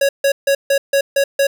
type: tone bursts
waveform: square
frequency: 554.4 Hz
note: C#5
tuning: in tune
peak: -12 dBFS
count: 7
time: 0.01-1.47 s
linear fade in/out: 5 ms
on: 80 ms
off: 150 ms
effects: none